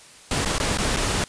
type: noise with dropouts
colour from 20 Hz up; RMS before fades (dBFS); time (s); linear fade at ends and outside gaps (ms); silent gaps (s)
pink; -23; 0.31-1.24; 1; 0.449-0.458 / 0.583-0.6 / 0.774-0.785 / 0.963-0.969
effects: white hiss -47 dBFS RMS until 1.28 s + resampled to 22050 Hz